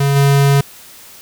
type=tone with level steps; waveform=square; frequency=139.9 Hz; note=C#3; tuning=16 cents sharp; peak=-12 / -9 dBFS; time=0-0.61 s; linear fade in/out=5 ms; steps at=0.15 s; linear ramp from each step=20 ms; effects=white hiss -39 dBFS RMS until 1.21 s